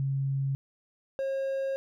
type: tone pair in turn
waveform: sine / triangle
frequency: 136.5 / 540 Hz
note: C#3 / C#5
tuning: -26 / -45 cents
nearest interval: 2 octaves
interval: 2381 cents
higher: second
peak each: -26 dBFS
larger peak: neither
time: 0-0.55 / 1.19-1.76 s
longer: second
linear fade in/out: 0 ms
effects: none